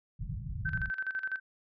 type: low-pass noise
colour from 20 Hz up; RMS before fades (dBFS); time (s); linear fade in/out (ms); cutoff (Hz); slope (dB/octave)
white; -37; 0.19-0.91; 20; 160; 48
type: tone with tremolo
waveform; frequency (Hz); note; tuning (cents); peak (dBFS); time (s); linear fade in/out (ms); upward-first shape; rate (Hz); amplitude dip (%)
sine; 1540; G6; -31; -30; 0.65-1.4; 10; square; 12; 75
effects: resampled to 11025 Hz